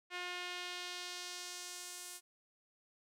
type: tone with band-pass filter sweep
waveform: sawtooth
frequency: 357.3 Hz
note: F4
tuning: 40 cents sharp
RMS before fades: -45 dBFS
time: 0.1-2.21 s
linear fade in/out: 50 ms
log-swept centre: 2300 to 9500 Hz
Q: 1.2
effects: none